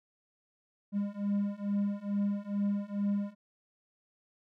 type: beating tone pair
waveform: triangle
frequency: 201.2 / 203.5 Hz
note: G3 / G#3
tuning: +45 / -35 cents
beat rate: 2.3 Hz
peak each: -31 / -30 dBFS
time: 0.92-3.35 s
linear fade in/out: 50 ms
effects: none